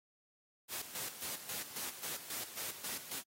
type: noise with tremolo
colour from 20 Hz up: white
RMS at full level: -41 dBFS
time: 0.68-3.23 s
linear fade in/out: 50 ms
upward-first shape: square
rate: 3.7 Hz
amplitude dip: 65%
effects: high-pass 100 Hz 12 dB/octave + AAC 48 kbps